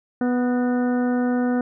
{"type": "harmonic tone with a mistuned harmonic", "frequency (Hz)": 246.9, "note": "B3", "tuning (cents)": 0, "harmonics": [1, 2, 3, 4, 5, 6, 7], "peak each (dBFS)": [-19, -27, -31, -42, -39, -35, -43], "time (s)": [0.21, 1.61], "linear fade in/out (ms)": 2, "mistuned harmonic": 7, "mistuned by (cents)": 78, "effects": []}